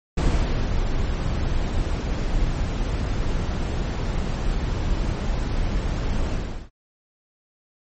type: noise with ADSR envelope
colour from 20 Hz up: brown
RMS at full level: -18 dBFS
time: 0.17-6.7 s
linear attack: 11 ms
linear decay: 520 ms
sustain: -5 dB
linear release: 360 ms
effects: MP3 32 kbps